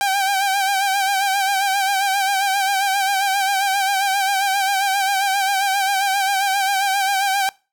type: tone with vibrato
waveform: sawtooth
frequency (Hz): 784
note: G5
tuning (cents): 0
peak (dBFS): -13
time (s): 0.01-7.49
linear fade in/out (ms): 0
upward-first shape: sine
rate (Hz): 7.5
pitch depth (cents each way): 55
effects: noise-tail reverb RT60 0.3 s tail -23 dB re dry